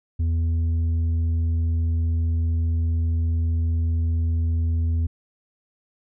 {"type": "tone with tanh clipping", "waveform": "triangle", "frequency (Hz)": 82.41, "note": "E2", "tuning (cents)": 0, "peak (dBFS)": -20, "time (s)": [0.19, 5.07], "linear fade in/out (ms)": 10, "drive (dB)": 9, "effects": []}